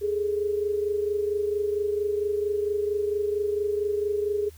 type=tone pair together; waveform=sine; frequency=411.1 / 435.5 Hz; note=G#4 / A4; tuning=-18 / -18 cents; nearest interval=minor second; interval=100 cents; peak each=-24 / -31 dBFS; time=0.01-4.5 s; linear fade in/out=20 ms; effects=added 79 Hz sine -46 dBFS peak until 4.57 s + white hiss -56 dBFS RMS until 4.57 s